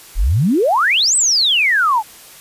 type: exponential two-way sweep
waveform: sine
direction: up then down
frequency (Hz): 34.64 to 8372 to 818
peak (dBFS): -11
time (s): 0.15-2.03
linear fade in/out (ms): 50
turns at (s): 1.16
effects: white hiss -40 dBFS RMS until 2.4 s + resampled to 32000 Hz